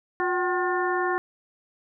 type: harmonic tone with a mistuned harmonic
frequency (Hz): 357.7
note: F4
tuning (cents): +41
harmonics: 1 / 2 / 3 / 4 / 5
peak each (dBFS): -26 / -29 / -29 / -32 / -31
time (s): 0.2-1.18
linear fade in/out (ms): 0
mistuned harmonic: 2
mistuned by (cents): +97
effects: none